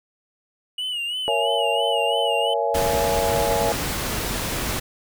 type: tone with vibrato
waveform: triangle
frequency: 2905 Hz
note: F#7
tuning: 32 cents flat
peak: -23 dBFS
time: 0.78-2.54 s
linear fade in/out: 5 ms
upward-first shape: sine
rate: 3 Hz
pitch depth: 81 cents each way
type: chord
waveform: sine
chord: A# half-diminished seventh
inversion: none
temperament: just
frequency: 466.2 / 559.4 / 671.3 / 839.1 Hz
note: A#4 / C#5 / E5 / G#5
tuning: 0 / +16 / +31 / +18 cents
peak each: -25 dBFS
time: 1.28-3.72 s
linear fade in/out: 0 ms
type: noise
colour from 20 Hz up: pink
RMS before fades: -26 dBFS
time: 2.74-4.8 s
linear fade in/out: 10 ms
effects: none